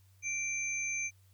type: tone pair together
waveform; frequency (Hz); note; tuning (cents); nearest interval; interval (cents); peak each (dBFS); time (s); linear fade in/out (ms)
sine; 2349 / 6231; D7 / G8; 0 / -11; octave + perfect fourth; 1689; -34 / -37; 0.22-1.11; 50
effects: added 95 Hz sine -60 dBFS peak until 1.33 s + white hiss -71 dBFS RMS until 1.33 s